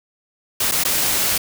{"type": "noise with dropouts", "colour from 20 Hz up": "white", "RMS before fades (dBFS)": -19, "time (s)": [0.6, 1.38], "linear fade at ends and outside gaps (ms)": 5, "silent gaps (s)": [[0.714, 0.719], [0.837, 0.849]], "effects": []}